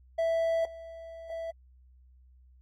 triangle tone with level steps, 659.3 Hz, E5, in tune, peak -23 / -40 / -32 dBFS, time 0.18-1.51 s, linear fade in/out 10 ms, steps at 0.65 / 1.3 s, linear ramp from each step 2 ms, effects added 63 Hz sine -55 dBFS peak until 2.61 s + AAC 48 kbps

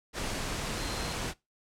sine tone in noise, 4153 Hz, C8, 14 cents flat, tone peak -43 dBFS, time 0.75-1.16 s, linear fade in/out 50 ms, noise pink, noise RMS -34 dBFS, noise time 0.13-1.34 s, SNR -12 dB, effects noise-tail reverb RT60 0.2 s tail -20 dB re dry + low-pass 9000 Hz 12 dB/octave

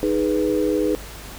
sine chord, G# minor, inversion second, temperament equal, 311.1 / 415.3 / 493.9 Hz, D#4 / G#4 / B4, 0 / 0 / 0 cents, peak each -21 / -22 / -23 dBFS, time 0.03-0.95 s, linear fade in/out 0 ms, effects added 51 Hz sine -38 dBFS peak until 1.38 s + pink hiss -38 dBFS RMS until 1.38 s

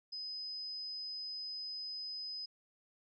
sine tone, 5030 Hz, D#8, 18 cents sharp, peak -40 dBFS, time 0.12-2.46 s, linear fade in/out 10 ms, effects none

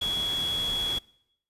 sine tone in noise, 3353 Hz, G#7, 16 cents sharp, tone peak -26 dBFS, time 0.01-0.99 s, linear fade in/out 10 ms, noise pink, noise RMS -38 dBFS, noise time 0.01-0.99 s, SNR +9 dB, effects noise-tail reverb RT60 0.8 s tail -24 dB re dry + resampled to 32000 Hz

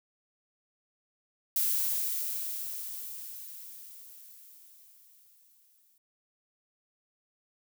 violet noise with exponential decay, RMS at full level -27 dBFS, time 1.56-5.98 s, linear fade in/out 2 ms, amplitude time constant 960 ms, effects none

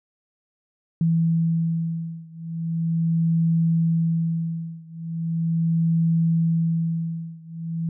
sine beating tone pair, 164.81 / 165.2 Hz, E3 / E3, 0 / +4 cents, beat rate 0.39 Hz, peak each -22 / -23 dBFS, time 1.01-7.89 s, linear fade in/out 2 ms, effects none

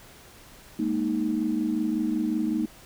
sine chord, Ab suspended second, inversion none, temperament equal, 207.7 / 233.1 / 311.1 Hz, Ab3 / Bb3 / Eb4, 0 / 0 / 0 cents, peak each -30 / -27 / -26 dBFS, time 0.79-2.66 s, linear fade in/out 5 ms, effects tanh soft clip ceiling -14 dBFS + pink hiss -50 dBFS RMS until 2.85 s

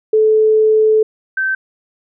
sine tone pair in turn, 434.5 / 1548.4 Hz, A4 / G6, -22 / -22 cents, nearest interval octave + minor seventh, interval 2200 cents, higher second, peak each -8 / -14 dBFS, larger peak first, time 0.13-1.03 / 1.37-1.55 s, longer first, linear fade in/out 5 ms, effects none

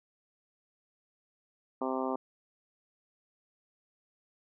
harmonic tone, 130.81 Hz, C3, in tune, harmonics 2 / 3 / 4 / 5 / 6 / 7 / 8 / 9, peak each -35 / -37 / -38 / -39 / -40 / -40 / -41 / -42 dBFS, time 1.81-2.16 s, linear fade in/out 5 ms, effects none

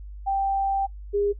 sine tone pair in turn, 784 / 407 Hz, G5 / G#4, 0 / -35 cents, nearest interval major seventh, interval 1135 cents, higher first, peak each -21 / -20 dBFS, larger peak second, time 0.26-0.87 / 1.13-1.33 s, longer first, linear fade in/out 20 ms, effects noise-tail reverb RT60 0.1 s tail -21 dB re dry + added 50 Hz sine -36 dBFS peak until 1.39 s

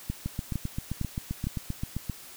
two click trains, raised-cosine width 5 ms, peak -17 / -18 dBFS, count 4 / 15, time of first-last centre 0.1-1.47 / 0.26-2.097 s, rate 2.19 / 7.62 Hz, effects white hiss -47 dBFS RMS until 2.36 s

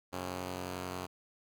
5% pulse tone pair together, 91.1 / 136.5 Hz, F#2 / C#3, -26 / -26 cents, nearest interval perfect fifth, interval 700 cents, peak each -27 / -35 dBFS, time 0.12-1.07 s, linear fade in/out 20 ms, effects none

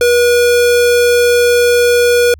square tone, 482.8 Hz, B4, 39 cents flat, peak -8 dBFS, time 0.01-2.34 s, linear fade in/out 2 ms, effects added 76 Hz sine -34 dBFS peak until 2.39 s

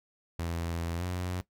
sawtooth tone with pitch glide, 84.2 to 90.24 Hz, E2 to F#2, +37 to -43 cents, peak -28 dBFS, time 0.39-1.41 s, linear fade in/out 0 ms, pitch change +120 cents, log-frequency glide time 0.96-1.04 s, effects noise-tail reverb RT60 0.1 s tail -17 dB re dry

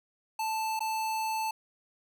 square tone with dropouts, 880 Hz, A5, in tune, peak -30 dBFS, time 0.39-1.51 s, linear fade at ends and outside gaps 5 ms, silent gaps 0.793-0.805 s, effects none

